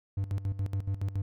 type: tone with tremolo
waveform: triangle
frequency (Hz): 98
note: G2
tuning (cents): 0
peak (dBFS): -25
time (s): 0.17-1.22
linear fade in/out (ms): 5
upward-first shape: square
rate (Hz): 7.1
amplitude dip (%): 75
effects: none